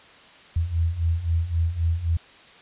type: beating tone pair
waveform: sine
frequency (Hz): 80.9 / 84.7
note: E2 / E2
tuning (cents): -32 / +48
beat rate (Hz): 3.8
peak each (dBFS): -26 / -22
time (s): 0.56-2.17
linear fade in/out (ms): 5
effects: white hiss -49 dBFS RMS until 2.61 s + resampled to 8000 Hz